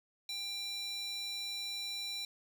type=tone with high-pass filter; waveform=square; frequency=792 Hz; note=G5; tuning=18 cents sharp; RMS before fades=-40 dBFS; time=0.29-2.25 s; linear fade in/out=2 ms; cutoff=3500 Hz; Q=5.4; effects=none